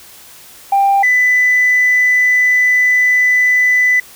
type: tone pair in turn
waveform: sine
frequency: 792 / 1995.7 Hz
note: G5 / B6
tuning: +18 / +18 cents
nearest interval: octave + major third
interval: 1600 cents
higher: second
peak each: -7 dBFS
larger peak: neither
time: 0.72-1.03 / 1.03-4 s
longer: second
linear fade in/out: 5 ms
effects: tanh soft clip ceiling -5 dBFS + white hiss -39 dBFS RMS until 4.15 s